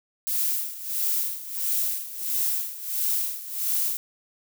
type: noise with tremolo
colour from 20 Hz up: violet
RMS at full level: -24 dBFS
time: 0.27-3.97 s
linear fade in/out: 0 ms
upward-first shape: sine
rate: 1.5 Hz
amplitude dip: 80%
effects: none